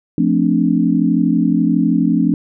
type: chord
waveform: sine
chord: D minor seventh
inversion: first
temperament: equal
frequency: 174.61 / 220 / 261.6 / 293.7 Hz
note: F3 / A3 / C4 / D4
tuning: 0 / 0 / 0 / 0 cents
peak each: -17 dBFS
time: 0.18-2.34 s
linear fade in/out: 2 ms
effects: none